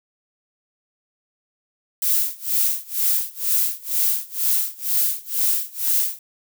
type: noise with tremolo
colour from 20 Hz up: violet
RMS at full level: -18 dBFS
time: 2.02-6.19 s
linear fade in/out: 2 ms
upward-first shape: sine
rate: 2.1 Hz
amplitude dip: 95%
effects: none